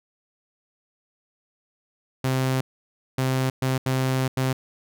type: tone bursts at uneven times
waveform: sawtooth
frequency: 130.81 Hz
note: C3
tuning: in tune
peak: -17 dBFS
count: 5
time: 2.24-2.61 / 3.18-3.5 / 3.62-3.78 / 3.86-4.28 / 4.37-4.53 s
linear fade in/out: 5 ms
effects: none